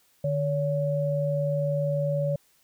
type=tone pair together; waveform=sine; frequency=149.4 / 566.5 Hz; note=D3 / C#5; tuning=+30 / +37 cents; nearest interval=octave + major seventh; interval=2307 cents; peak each=-26 dBFS; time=0.24-2.36 s; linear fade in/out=5 ms; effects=white hiss -64 dBFS RMS until 2.63 s